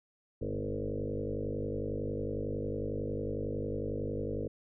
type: tone with frequency modulation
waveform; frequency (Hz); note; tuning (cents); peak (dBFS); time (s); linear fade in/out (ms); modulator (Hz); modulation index
sine; 277.2; C#4; 0; -32; 0.41-4.48; 10; 51; 4.8
effects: none